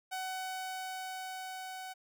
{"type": "tone with level ramp", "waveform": "sawtooth", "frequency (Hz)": 750, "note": "F#5", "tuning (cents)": 23, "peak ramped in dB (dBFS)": [-32, -38], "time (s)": [0.11, 1.94], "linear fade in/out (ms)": 20, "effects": []}